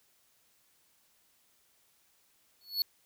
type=tone with exponential growth; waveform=square; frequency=4400 Hz; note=C#8; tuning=14 cents flat; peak=-24 dBFS; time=2.61-2.82 s; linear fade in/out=1 ms; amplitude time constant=44 ms; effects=white hiss -69 dBFS RMS until 3.05 s